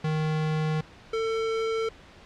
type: tone pair in turn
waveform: square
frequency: 155.56 / 447.9 Hz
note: D#3 / A4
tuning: 0 / +31 cents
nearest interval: octave + tritone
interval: 1831 cents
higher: second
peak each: -25 / -26 dBFS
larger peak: first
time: 0.04-0.81 / 1.13-1.89 s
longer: first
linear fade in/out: 5 ms
effects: pink hiss -50 dBFS RMS until 2.25 s + low-pass 4000 Hz 12 dB/octave